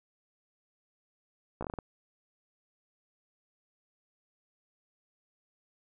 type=slowing click train; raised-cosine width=1 ms; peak=-22 dBFS; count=7; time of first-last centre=1.61-1.788 s; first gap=15 ms; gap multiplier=1.27; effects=none